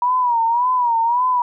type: tone with vibrato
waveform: sine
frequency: 960 Hz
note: B5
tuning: 49 cents flat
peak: -14 dBFS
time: 0.02-1.42 s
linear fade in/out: 2 ms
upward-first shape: sine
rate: 1.8 Hz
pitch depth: 96 cents each way
effects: none

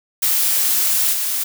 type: noise with level steps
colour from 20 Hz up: blue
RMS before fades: -17 / -21 dBFS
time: 0.22-1.44 s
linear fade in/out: 10 ms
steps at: 1.12 s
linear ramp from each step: 20 ms
effects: none

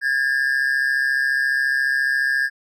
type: tone pair together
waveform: triangle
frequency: 1633.6 / 1768 Hz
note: G#6 / A6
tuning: -29 / +8 cents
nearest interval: minor second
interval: 137 cents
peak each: -17 / -21 dBFS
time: 0.01-2.5 s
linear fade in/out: 50 ms
effects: none

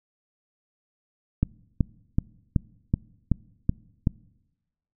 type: click train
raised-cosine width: 5 ms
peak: -8 dBFS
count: 8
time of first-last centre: 1.43-4.072 s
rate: 2.65 Hz
effects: noise-tail reverb RT60 1.0 s tail -24 dB re dry

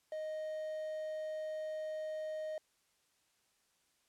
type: tone with quantisation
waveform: triangle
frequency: 622.3 Hz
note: D#5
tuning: in tune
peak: -36 dBFS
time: 0.12-2.58 s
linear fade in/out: 2 ms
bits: 10
effects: white hiss -75 dBFS RMS until 4.08 s + low-pass 10000 Hz 12 dB/octave

